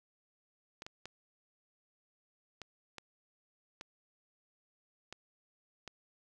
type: clicks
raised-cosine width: 0.2 ms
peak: -27 dBFS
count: 8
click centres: 0.821 / 0.865 / 1.056 / 2.617 / 2.983 / 3.811 / 5.126 / 5.877 s
effects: none